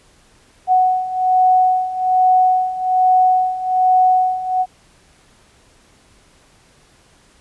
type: beating tone pair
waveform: sine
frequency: 740 / 741.2 Hz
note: F#5 / F#5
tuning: 0 / +3 cents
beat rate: 1.2 Hz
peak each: -17 / -13 dBFS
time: 0.67-4.66 s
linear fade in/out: 50 ms
effects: pink hiss -52 dBFS RMS until 7.4 s + resampled to 24000 Hz